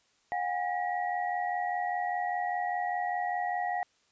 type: tone cluster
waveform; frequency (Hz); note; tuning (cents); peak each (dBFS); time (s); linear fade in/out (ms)
sine; 720 / 805 / 1915; F#5 / G5 / A#6; -47 / +46 / +46; -31 / -34 / -37; 0.32-3.83; 0
effects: white hiss -69 dBFS RMS until 4.11 s + resampled to 16000 Hz